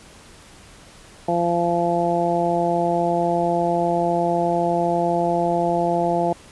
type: harmonic tone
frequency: 171.9 Hz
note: F3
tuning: 27 cents flat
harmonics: 1 / 2 / 3 / 4 / 5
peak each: -26 / -24 / -25 / -21 / -26 dBFS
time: 1.28-6.33 s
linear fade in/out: 5 ms
effects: pink hiss -46 dBFS RMS until 6.51 s + resampled to 24000 Hz